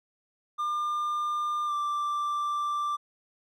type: tone with pitch glide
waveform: triangle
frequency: 1200 to 1176.7 Hz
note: D6 to D6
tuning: +37 to +3 cents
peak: -25 dBFS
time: 0.58-2.97 s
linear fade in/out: 20 ms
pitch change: -34 cents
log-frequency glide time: 1.66-1.73 s
effects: none